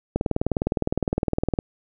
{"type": "click train", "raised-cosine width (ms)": 2, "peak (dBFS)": -8, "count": 29, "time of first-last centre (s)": [0.16, 1.589], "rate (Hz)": 19.6, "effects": []}